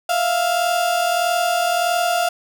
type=tone pair together; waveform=35% pulse; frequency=659.3 / 700.9 Hz; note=E5 / F5; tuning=0 / +6 cents; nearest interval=minor second; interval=106 cents; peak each=-22 / -16 dBFS; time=0.09-2.29 s; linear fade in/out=5 ms; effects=none